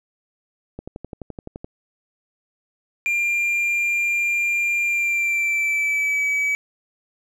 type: click train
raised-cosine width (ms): 2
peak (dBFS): -19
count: 11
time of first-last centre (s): 0.79-1.645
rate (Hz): 11.7
type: tone with pitch glide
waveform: triangle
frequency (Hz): 2391 to 2284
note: D7 to D7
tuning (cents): +30 to -49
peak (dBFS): -17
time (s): 3.06-6.55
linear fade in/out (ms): 0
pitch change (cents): -79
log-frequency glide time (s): 4.84-6.25
effects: none